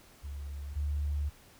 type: tone pair in turn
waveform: sine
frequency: 71 / 72.91 Hz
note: C#2 / D2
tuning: +42 / -12 cents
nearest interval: unison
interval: 46 cents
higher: second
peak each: -37 / -29 dBFS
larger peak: second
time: 0.23-0.75 / 0.75-1.3 s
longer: second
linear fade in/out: 20 ms
effects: pink hiss -58 dBFS RMS until 1.59 s